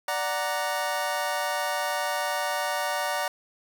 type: chord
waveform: 25% pulse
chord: D augmented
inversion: none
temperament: equal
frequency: 587.3 / 740 / 932.3 Hz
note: D5 / F#5 / A#5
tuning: 0 / 0 / 0 cents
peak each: -27 dBFS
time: 0.08-3.28 s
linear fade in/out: 2 ms
effects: none